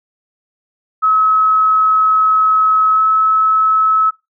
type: tone with pitch glide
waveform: sine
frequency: 1285 to 1295.4 Hz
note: E6 to E6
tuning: -45 to -31 cents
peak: -9 dBFS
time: 1.02-4.11 s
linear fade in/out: 20 ms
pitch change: +14 cents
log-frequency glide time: 2.93-3.01 s
effects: noise-tail reverb RT60 0.2 s tail -19 dB re dry